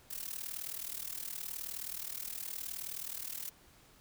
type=noise with amplitude modulation; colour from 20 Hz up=blue; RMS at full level=-38 dBFS; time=0.1-3.5 s; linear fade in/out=10 ms; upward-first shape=sine; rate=39.1 Hz; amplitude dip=85%; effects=pink hiss -62 dBFS RMS until 4 s